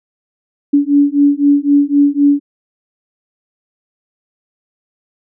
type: beating tone pair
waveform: sine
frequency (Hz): 284 / 287.9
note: C#4 / D4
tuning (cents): +42 / -34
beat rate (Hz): 3.9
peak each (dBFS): -11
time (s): 0.73-2.4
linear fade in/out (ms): 10
effects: none